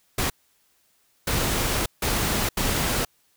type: noise bursts at uneven times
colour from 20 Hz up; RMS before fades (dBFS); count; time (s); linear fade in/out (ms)
pink; -24; 4; 0.18-0.3 / 1.27-1.86 / 2.02-2.49 / 2.57-3.05; 5
effects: white hiss -65 dBFS RMS until 3.36 s